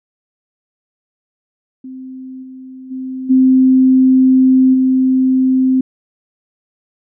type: tone with level steps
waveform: sine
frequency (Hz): 260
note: C4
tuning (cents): -11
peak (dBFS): -27 / -30 / -21 / -6 / -9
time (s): 1.84-5.81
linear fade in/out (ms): 5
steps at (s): 2.42 / 2.9 / 3.29 / 4.73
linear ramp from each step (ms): 20
effects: none